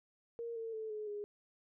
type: tone with pitch steps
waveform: sine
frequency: 466.2 / 452.4 / 439 / 426 / 413.4 Hz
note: A#4 / A4 / A4 / G#4 / G#4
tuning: 0 / +48 / -4 / +44 / -8 cents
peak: -39 dBFS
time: 0.39-1.24 s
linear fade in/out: 0 ms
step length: 170 ms
effects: none